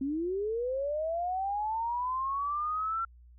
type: linear sweep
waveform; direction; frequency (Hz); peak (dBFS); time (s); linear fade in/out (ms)
sine; up; 261.4 to 1361; -29; 0.01-3.05; 5
effects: added 60 Hz sine -52 dBFS peak until 3.38 s